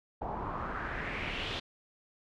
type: noise with low-pass filter sweep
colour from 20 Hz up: pink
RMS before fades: -37 dBFS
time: 0.21-1.6 s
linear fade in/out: 10 ms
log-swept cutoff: 770 to 3600 Hz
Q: 3.5
effects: none